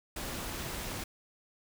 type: noise with amplitude modulation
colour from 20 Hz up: pink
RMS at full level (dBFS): -36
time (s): 0.16-1.04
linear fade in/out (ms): 5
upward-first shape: sine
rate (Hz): 289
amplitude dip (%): 55
effects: none